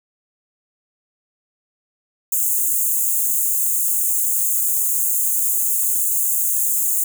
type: high-pass noise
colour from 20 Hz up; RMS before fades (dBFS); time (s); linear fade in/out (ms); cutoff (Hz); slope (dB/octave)
white; -19; 2.32-7.04; 5; 6600; 96
effects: none